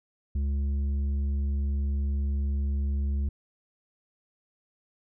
triangle tone with tanh clipping, 70.1 Hz, C#2, 20 cents sharp, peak -26 dBFS, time 0.35-3.29 s, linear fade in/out 5 ms, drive 11 dB, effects none

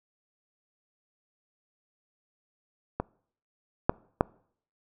clicks, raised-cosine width 1 ms, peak -14 / -6 / -6 dBFS, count 3, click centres 3 / 3.895 / 4.209 s, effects noise-tail reverb RT60 0.6 s tail -25 dB re dry

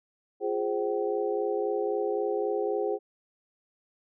sine tone cluster, 350.1 / 413.9 / 524 / 765 Hz, F4 / G#4 / C5 / G5, +4 / -6 / +2 / -42 cents, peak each -33 / -28 / -33 / -36 dBFS, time 0.4-2.99 s, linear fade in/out 50 ms, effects none

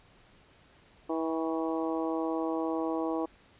harmonic tone with a mistuned harmonic, 162.1 Hz, E3, 29 cents flat, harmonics 2 / 3 / 4 / 5 / 6 / 7, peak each -31 / -35 / -37 / -39 / -41 / -42 dBFS, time 1.09-3.26 s, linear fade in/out 10 ms, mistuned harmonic 7, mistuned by -31 cents, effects pink hiss -60 dBFS RMS until 3.59 s + resampled to 8000 Hz

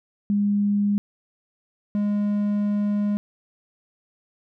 sine / triangle tone pair in turn, 203.9 / 206 Hz, G#3 / G#3, -32 / -14 cents, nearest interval unison, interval 18 cents, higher second, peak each -18 dBFS, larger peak neither, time 0.3-0.98 / 1.95-3.17 s, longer second, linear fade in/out 0 ms, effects none

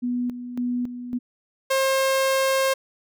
sine tone with tremolo, 245.3 Hz, B3, 12 cents flat, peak -22 dBFS, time 0.02-1.19 s, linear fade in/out 20 ms, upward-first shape square, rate 1.8 Hz, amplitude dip 65%
sawtooth tone, 534 Hz, C5, 35 cents sharp, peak -15 dBFS, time 1.7-2.74 s, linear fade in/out 10 ms
effects none

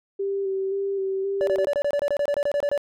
sine tone with vibrato, 390 Hz, G4, 9 cents flat, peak -23 dBFS, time 0.19-1.66 s, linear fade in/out 10 ms, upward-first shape square, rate 1.9 Hz, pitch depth 21 cents each way
triangle tone bursts, 576 Hz, D5, 34 cents flat, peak -18 dBFS, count 16, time 1.41-2.777 s, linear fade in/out 0 ms, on 62 ms, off 25 ms
effects none

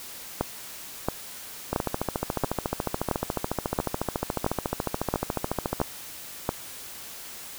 two click trains, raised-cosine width 1 ms, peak -9 / -11 dBFS, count 10 / 58, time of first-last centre 0.41-6.491 / 1.73-5.801 s, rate 1.48 / 14 Hz, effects white hiss -41 dBFS RMS until 7.58 s

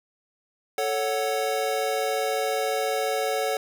square chord, F# minor, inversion first, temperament equal, 440 / 554.4 / 740 Hz, A4 / C#5 / F#5, 0 / 0 / 0 cents, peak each -29 dBFS, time 0.78-3.57 s, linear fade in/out 2 ms, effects none

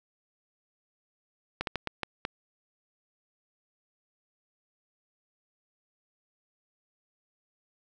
slowing click train, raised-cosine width 0.3 ms, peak -14 dBFS, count 6, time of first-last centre 1.61-2.251 s, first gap 62 ms, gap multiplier 1.37, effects none

